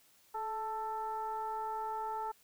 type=tone with frequency modulation; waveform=sine; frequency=880 Hz; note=A5; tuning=in tune; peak=-35 dBFS; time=0.34-2.32 s; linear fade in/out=10 ms; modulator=448 Hz; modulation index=0.71; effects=white hiss -66 dBFS RMS until 2.43 s

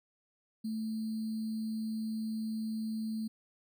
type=tone with sample-and-hold; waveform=sine; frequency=220 Hz; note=A3; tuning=in tune; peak=-33 dBFS; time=0.64-3.28 s; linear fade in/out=10 ms; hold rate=4410 Hz; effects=none

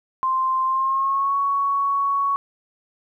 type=tone with pitch glide; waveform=sine; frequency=1046.5 to 1115.2 Hz; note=C6 to C#6; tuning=0 to +10 cents; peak=-18 dBFS; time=0.23-2.36 s; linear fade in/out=0 ms; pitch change=+110 cents; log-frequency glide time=0.65-1.37 s; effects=10-bit

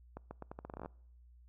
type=accelerating click train; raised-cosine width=1 ms; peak=-30 dBFS; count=14; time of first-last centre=0.17-0.859 s; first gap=140 ms; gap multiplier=0.81; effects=noise-tail reverb RT60 0.7 s tail -25 dB re dry + added 60 Hz sine -57 dBFS peak until 1.48 s

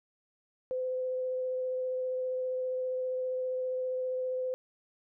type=tone with vibrato; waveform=sine; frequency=511 Hz; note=C5; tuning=41 cents flat; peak=-30 dBFS; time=0.71-4.54 s; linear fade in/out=0 ms; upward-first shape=sine; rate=15 Hz; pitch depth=9 cents each way; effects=none

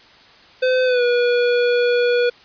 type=tone with pitch glide; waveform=square; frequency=511 to 485.1 Hz; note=C5 to B4; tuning=-41 to -31 cents; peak=-15 dBFS; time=0.62-2.3 s; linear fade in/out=10 ms; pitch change=-90 cents; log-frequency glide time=0.85-1.03 s; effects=white hiss -47 dBFS RMS until 2.44 s + resampled to 11025 Hz

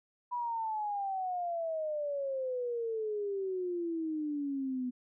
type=exponential sweep; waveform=sine; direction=down; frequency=985 to 246.9 Hz; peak=-32 dBFS; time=0.31-4.91 s; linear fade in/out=20 ms; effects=none

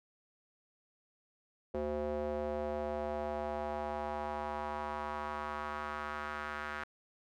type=tone with band-pass filter sweep; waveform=square; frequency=74.5 Hz; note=D2; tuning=25 cents sharp; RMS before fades=-38 dBFS; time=1.74-6.84 s; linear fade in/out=5 ms; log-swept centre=480 to 1500 Hz; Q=2.5; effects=none

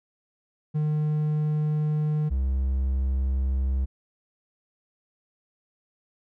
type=tone pair in turn; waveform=triangle; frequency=151.9 / 66.12 Hz; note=D#3 / C2; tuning=-41 / +19 cents; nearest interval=octave + major second; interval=1440 cents; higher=first; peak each=-20 dBFS; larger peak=neither; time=0.74-2.3 / 2.3-3.86 s; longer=neither; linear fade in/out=20 ms; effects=none

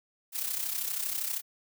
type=noise with amplitude modulation; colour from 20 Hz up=blue; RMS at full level=-30 dBFS; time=0.32-1.42 s; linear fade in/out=50 ms; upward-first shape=sine; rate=32.6 Hz; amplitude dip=65%; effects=none

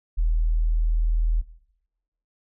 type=tone; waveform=sine; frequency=40.19 Hz; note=E1; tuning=43 cents flat; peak=-18 dBFS; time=0.17-1.42 s; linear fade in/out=20 ms; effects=noise-tail reverb RT60 0.9 s tail -19 dB re dry

